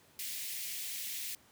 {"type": "high-pass noise", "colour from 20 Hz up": "white", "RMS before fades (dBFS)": -40, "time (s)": [0.19, 1.35], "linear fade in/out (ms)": 2, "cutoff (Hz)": 1900, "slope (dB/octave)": 48, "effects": ["pink hiss -63 dBFS RMS until 1.51 s", "high-pass 100 Hz 12 dB/octave"]}